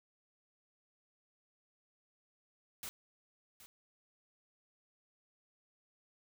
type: noise with echo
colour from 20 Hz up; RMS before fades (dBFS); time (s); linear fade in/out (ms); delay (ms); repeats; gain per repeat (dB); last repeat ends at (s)
white; -44; 2.83-2.89; 0; 770; 1; -13; 3.66
effects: none